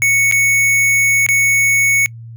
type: tone with dropouts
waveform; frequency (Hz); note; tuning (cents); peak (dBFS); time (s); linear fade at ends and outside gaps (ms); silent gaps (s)
square; 2217; C#7; 0; -11; 0.02-2.06; 0; 0.313-0.323 / 1.264-1.288
effects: noise-tail reverb RT60 0.1 s tail -26 dB re dry + added 115 Hz sine -30 dBFS peak until 2.36 s